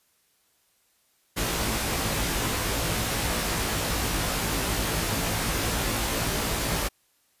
pink noise with comb filter, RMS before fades -27 dBFS, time 1.36-6.89 s, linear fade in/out 20 ms, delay 18 ms, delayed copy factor +0.8, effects white hiss -67 dBFS RMS until 7.4 s + resampled to 32000 Hz

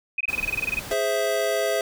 sine tone bursts, 2507 Hz, D#7, 12 cents sharp, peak -21 dBFS, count 13, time 0.18-0.795 s, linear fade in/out 5 ms, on 27 ms, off 22 ms
pink noise, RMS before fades -36 dBFS, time 0.28-0.94 s, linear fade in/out 10 ms
square chord, Ab augmented, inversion none, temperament equal, 415.3 / 523.3 / 659.3 Hz, Ab4 / C5 / E5, 0 / 0 / 0 cents, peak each -28 / -28 / -25 dBFS, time 0.91-1.81 s, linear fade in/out 2 ms
effects none

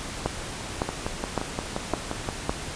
two click trains, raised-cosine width 1 ms, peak -9 / -13 dBFS, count 5 / 9, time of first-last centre 0.26-2.495 / 0.89-2.289 s, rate 1.79 / 5.72 Hz, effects pink hiss -35 dBFS RMS until 2.75 s + resampled to 22050 Hz

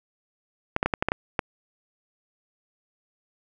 clicks, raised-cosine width 0.5 ms, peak -7 dBFS, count 8, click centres 0.764 / 0.829 / 0.86 / 0.938 / 1.025 / 1.086 / 1.119 / 1.392 s, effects none

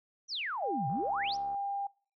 sine exponential two-way sweep, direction down then up, 6190 to 125.2 to 6190 Hz, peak -33 dBFS, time 0.28-1.37 s, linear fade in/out 50 ms, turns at 0.88 s
sine tone, 799 Hz, G5, 33 cents sharp, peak -32 dBFS, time 0.62-1.87 s, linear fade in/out 5 ms
click train, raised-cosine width 1 ms, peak -39 dBFS, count 47, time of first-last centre 0.9-1.545 s, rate 71.3 Hz
effects noise-tail reverb RT60 0.4 s tail -24 dB re dry

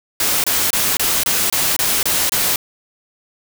white noise bursts, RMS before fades -17 dBFS, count 9, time 0.2-2.56 s, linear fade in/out 2 ms, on 240 ms, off 25 ms, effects none

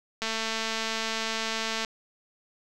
click train, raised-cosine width 0.2 ms, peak -13 dBFS, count 364, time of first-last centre 0.22-1.848 s, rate 223 Hz, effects none

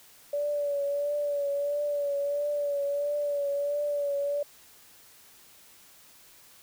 sine tone with vibrato, 575 Hz, D5, 37 cents flat, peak -26 dBFS, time 0.33-4.43 s, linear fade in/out 5 ms, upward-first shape triangle, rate 1.5 Hz, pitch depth 38 cents each way, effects white hiss -55 dBFS RMS until 6.62 s

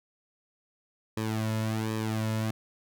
sawtooth tone with flanger, 110 Hz, A2, in tune, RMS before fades -30 dBFS, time 1.17-2.51 s, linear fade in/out 5 ms, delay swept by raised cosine 1.4 to 2.6 ms, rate 1.3 Hz, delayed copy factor -0.8, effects none

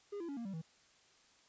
triangle tone with pitch steps, 407.2 / 338.5 / 281.4 / 233.9 / 194.41 / 161.6 Hz, G#4 / E4 / C#4 / A#3 / G3 / E3, -34 / +46 / +26 / +6 / -14 / -34 cents, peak -38 dBFS, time 0.12-0.618 s, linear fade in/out 10 ms, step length 83 ms, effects white hiss -67 dBFS RMS until 1.48 s + resampled to 16000 Hz

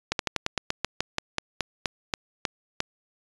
slowing click train, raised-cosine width 0.2 ms, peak -7 dBFS, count 16, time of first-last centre 0.12-2.804 s, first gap 72 ms, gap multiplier 1.12, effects resampled to 22050 Hz

